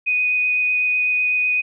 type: tone with vibrato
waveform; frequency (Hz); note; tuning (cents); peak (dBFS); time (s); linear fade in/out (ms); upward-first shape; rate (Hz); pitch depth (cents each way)
sine; 2489; D#7; 0; -16; 0.06-1.62; 20; triangle; 8; 11
effects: none